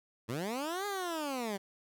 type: linear two-way sweep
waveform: 15% pulse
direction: up then down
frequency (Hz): 103.83 to 415.3 to 189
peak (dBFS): -28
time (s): 0.28-1.58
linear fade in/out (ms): 20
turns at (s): 0.86
effects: none